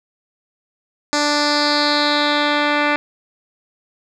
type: tone with low-pass filter sweep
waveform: 10% pulse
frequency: 293.9 Hz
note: D4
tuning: 1 cent sharp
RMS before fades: -17 dBFS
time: 1.13-2.96 s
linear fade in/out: 0 ms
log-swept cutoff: 6000 to 2700 Hz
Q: 4
effects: none